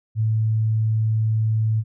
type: tone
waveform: sine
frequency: 110 Hz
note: A2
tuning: in tune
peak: -17 dBFS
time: 0.15-1.84 s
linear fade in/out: 50 ms
effects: none